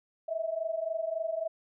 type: tone pair together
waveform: sine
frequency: 635.7 / 659.3 Hz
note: D#5 / E5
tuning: +37 / 0 cents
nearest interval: minor second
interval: 63 cents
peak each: -34 / -32 dBFS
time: 0.28-1.48 s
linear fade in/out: 10 ms
effects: none